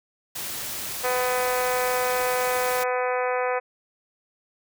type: noise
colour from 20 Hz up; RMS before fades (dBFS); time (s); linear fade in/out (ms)
white; -32; 0.35-2.84; 10
type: harmonic tone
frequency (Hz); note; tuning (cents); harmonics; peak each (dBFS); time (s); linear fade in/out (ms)
250.7; B3; +26; 2 / 3 / 4 / 5 / 6 / 7 / 8 / 9 / 10; -25 / -29 / -31 / -33 / -35 / -36 / -37 / -38 / -39; 1.03-3.6; 20
effects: none